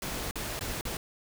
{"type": "noise with dropouts", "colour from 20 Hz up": "pink", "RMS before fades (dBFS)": -35, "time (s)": [0.02, 0.97], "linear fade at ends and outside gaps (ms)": 2, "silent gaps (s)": [[0.311, 0.356], [0.593, 0.609], [0.811, 0.852]], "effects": []}